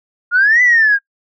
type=exponential two-way sweep; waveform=sine; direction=up then down; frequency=1396.9 to 2012 to 1600 Hz; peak=-7 dBFS; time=0.31-0.99 s; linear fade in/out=50 ms; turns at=0.62 s; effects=noise-tail reverb RT60 0.1 s tail -23 dB re dry + tanh soft clip ceiling -3 dBFS